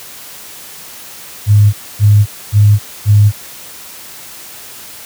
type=tone bursts; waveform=sine; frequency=103.83 Hz; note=G#2; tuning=in tune; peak=-3 dBFS; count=4; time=1.46-3.32 s; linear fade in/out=50 ms; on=270 ms; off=260 ms; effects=white hiss -32 dBFS RMS until 5.05 s + high-pass 60 Hz 12 dB/octave